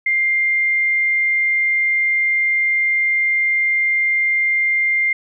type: tone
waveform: sine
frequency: 2100 Hz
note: C7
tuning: 6 cents sharp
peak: -14 dBFS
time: 0.06-5.13 s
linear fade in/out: 5 ms
effects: none